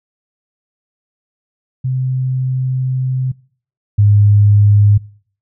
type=tone pair in turn; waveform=sine; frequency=129.5 / 103.01 Hz; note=C3 / G#2; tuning=-17 / -14 cents; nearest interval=major third; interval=397 cents; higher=first; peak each=-14 / -6 dBFS; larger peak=second; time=1.84-3.32 / 3.98-4.98 s; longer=first; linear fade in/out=10 ms; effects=noise-tail reverb RT60 0.5 s tail -23 dB re dry